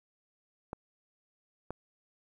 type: clicks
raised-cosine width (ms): 1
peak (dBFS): -23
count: 2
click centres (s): 0.731 / 1.706
effects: 10-bit